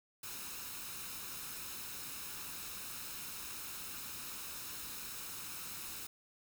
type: noise with comb filter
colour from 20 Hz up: white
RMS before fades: -45 dBFS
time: 0.23-6.07 s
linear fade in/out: 5 ms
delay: 0.76 ms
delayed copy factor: +0.5
effects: none